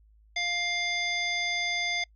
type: harmonic tone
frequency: 700 Hz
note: F5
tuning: 4 cents sharp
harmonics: 1 / 3 / 5 / 7 / 9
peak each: -37 / -29 / -33 / -37 / -41 dBFS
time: 0.36-2.04 s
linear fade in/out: 5 ms
effects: noise-tail reverb RT60 0.1 s tail -26 dB re dry + added 53 Hz sine -56 dBFS peak until 2.15 s